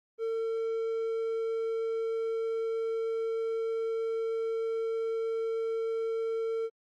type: tone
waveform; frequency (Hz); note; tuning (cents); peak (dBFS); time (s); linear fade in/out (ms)
triangle; 451.6; A4; +45; -27; 0.18-6.7; 50
effects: Opus 24 kbps